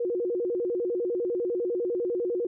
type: tone with vibrato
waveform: sine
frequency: 415.3 Hz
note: G#4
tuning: in tune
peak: -25 dBFS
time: 0-2.47 s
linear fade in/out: 5 ms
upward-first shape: square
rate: 10 Hz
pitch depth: 240 cents each way
effects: none